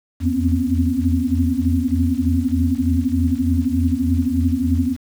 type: tone cluster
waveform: sine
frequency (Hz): 82.6 / 85.9 / 242.3 / 257.3 / 268.8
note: E2 / F2 / B3 / C4 / C4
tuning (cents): +4 / -28 / -33 / -29 / +47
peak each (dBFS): -22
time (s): 0.2-4.97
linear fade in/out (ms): 50
effects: 7-bit